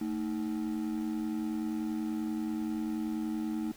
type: ring-modulated tone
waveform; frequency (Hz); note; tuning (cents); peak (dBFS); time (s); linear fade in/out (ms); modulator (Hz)
triangle; 268.5; C4; +45; -26; 0.01-3.72; 5; 45.2
effects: pink hiss -54 dBFS RMS until 3.76 s